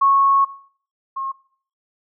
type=tone pair in turn; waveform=sine; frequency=1100 / 1078 Hz; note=C#6 / C#6; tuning=-14 / -49 cents; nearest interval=unison; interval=35 cents; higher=first; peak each=-12 / -23 dBFS; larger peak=first; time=0.01-0.45 / 1.16-1.32 s; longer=first; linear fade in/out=10 ms; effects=noise-tail reverb RT60 0.5 s tail -17 dB re dry